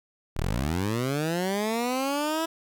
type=linear sweep; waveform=15% pulse; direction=up; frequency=31.08 to 330.1 Hz; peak=-19 dBFS; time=0.36-2.46 s; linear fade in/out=10 ms; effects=none

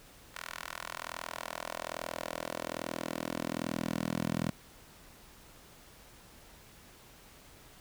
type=tone with high-pass filter sweep; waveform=10% pulse; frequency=41.2 Hz; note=E1; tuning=in tune; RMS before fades=-38 dBFS; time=0.34-4.51 s; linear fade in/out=10 ms; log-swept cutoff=1400 to 170 Hz; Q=1.3; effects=pink hiss -56 dBFS RMS until 7.8 s

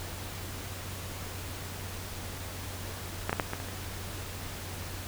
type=clicks; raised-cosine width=0.5 ms; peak=-13 / -12 / -11 / -17 / -26 / -26 dBFS; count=6; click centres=3.295 / 3.329 / 3.398 / 3.534 / 3.601 / 3.686 s; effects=added 92 Hz sine -41 dBFS peak until 5.07 s + pink hiss -41 dBFS RMS until 5.07 s

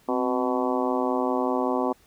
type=harmonic tone with a mistuned harmonic; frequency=125.1 Hz; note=B2; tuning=23 cents sharp; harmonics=2 / 3 / 4 / 5 / 6 / 7 / 8 / 9; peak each=-27 / -29 / -30 / -31 / -32 / -32 / -33 / -34 dBFS; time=0.08-1.93 s; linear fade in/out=10 ms; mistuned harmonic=2; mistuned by=+73 cents; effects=pink hiss -59 dBFS RMS until 2.06 s

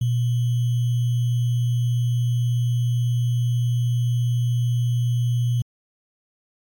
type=tone with sample-and-hold; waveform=sine; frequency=120.9 Hz; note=B2; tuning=36 cents flat; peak=-18 dBFS; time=0.01-5.62 s; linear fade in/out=5 ms; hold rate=3150 Hz; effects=AAC 64 kbps

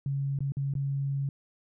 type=tone with dropouts; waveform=sine; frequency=138.59 Hz; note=C#3; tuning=in tune; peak=-27 dBFS; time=0.06-1.29 s; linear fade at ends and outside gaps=2 ms; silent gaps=0.389-0.405 / 0.521-0.569 / 0.738-0.752 s; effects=none

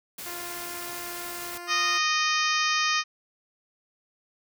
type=noise; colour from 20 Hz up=white; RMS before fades=-38 dBFS; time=0.18-1.58 s; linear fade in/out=5 ms
type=tone; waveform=10% pulse; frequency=349.2 Hz; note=F4; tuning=in tune; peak=-29 dBFS; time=0.25-1.99 s; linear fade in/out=20 ms
type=harmonic tone; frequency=618 Hz; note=D#5; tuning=12 cents flat; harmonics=2 / 3 / 4 / 5 / 6 / 7 / 8 / 9 / 10; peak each=-27 / -29 / -29 / -33 / -35 / -37 / -33 / -33 / -35 dBFS; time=1.67-3.04 s; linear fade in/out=50 ms
effects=none

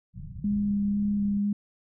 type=low-pass noise; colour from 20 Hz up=white; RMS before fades=-40 dBFS; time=0.13-0.73 s; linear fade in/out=50 ms; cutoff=170 Hz; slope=48 dB/octave
type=tone with vibrato; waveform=sine; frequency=203.8 Hz; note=G#3; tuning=32 cents flat; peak=-23 dBFS; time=0.44-1.53 s; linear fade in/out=5 ms; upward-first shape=square; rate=2 Hz; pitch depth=9 cents each way
type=click train; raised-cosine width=5 ms; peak=-31 dBFS; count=31; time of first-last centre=0.51-1.37 s; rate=34.9 Hz
effects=none

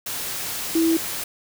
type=tone in noise; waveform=sine; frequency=327.9 Hz; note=E4; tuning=9 cents flat; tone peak=-16 dBFS; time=0.75-0.97 s; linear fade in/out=5 ms; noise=white; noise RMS=-29 dBFS; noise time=0.06-1.24 s; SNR=+10 dB; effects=none

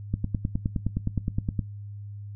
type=click train; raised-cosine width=5 ms; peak=-13 dBFS; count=15; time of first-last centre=0.14-1.592 s; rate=9.64 Hz; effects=noise-tail reverb RT60 0.2 s tail -20 dB re dry + added 102 Hz sine -36 dBFS peak until 2.35 s

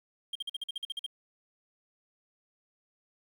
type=tone bursts; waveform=triangle; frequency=3203 Hz; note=G7; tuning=37 cents sharp; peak=-31 dBFS; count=11; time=0.33-1.064 s; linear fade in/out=5 ms; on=24 ms; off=47 ms; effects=10-bit

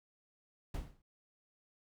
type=noise with exponential decay; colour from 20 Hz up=brown; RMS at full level=-34 dBFS; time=0.74-1.02 s; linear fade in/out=5 ms; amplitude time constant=60 ms; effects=none

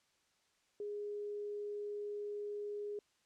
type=tone; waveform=sine; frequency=413.3 Hz; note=G#4; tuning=8 cents flat; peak=-39 dBFS; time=0.8-2.99 s; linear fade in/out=2 ms; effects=white hiss -75 dBFS RMS until 3.25 s + low-pass 7000 Hz 12 dB/octave

